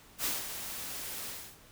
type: noise with ADSR envelope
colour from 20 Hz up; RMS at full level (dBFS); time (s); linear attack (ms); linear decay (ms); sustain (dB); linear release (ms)
white; -31; 0.18-1.58; 68; 180; -9; 310
effects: pink hiss -57 dBFS RMS until 1.71 s